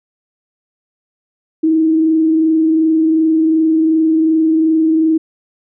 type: tone with frequency modulation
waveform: sine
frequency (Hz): 319.2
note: D#4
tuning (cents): +44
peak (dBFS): -9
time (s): 1.63-5.18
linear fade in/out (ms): 10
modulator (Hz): 22.7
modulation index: 0.25
effects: none